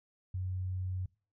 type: tone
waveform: sine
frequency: 92.5 Hz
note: F#2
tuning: in tune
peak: -33 dBFS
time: 0.34-1.06 s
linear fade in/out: 5 ms
effects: noise-tail reverb RT60 0.4 s tail -24 dB re dry